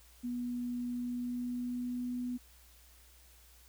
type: tone with pitch glide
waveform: sine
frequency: 243.8 to 246.8 Hz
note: B3 to B3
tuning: -22 to -1 cents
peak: -34 dBFS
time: 0.23-2.38 s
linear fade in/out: 20 ms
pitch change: +21 cents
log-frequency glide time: 0.9-2.23 s
effects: added 60 Hz sine -60 dBFS peak until 3.68 s + white hiss -62 dBFS RMS until 3.68 s